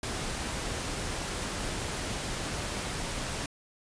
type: noise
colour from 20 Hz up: pink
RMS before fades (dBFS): -34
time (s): 0.03-3.46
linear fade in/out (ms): 2
effects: resampled to 22050 Hz